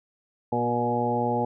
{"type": "harmonic tone with a mistuned harmonic", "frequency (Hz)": 120, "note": "B2", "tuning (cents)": -49, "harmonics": [1, 2, 3, 4, 5, 6, 7], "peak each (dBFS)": [-32, -29, -33, -29, -33, -33, -27], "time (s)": [0.52, 1.45], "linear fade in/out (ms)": 5, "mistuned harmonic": 3, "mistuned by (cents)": 20, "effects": []}